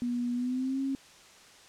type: tone with pitch glide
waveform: sine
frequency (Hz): 242.4 to 270.5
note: B3 to C#4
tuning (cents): -32 to -42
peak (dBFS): -28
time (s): 0.02-0.95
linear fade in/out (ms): 0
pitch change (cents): +190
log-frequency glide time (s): 0.34-0.8
effects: white hiss -54 dBFS RMS until 1.68 s + low-pass 7000 Hz 12 dB/octave